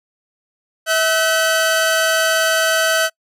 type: tone pair together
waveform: sawtooth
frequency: 648 / 1518.2 Hz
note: E5 / F#6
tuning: -30 / +44 cents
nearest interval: octave + minor third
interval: 1474 cents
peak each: -13 dBFS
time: 0.86-3.1 s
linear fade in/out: 50 ms
effects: noise-tail reverb RT60 0.1 s tail -26 dB re dry + resampled to 32000 Hz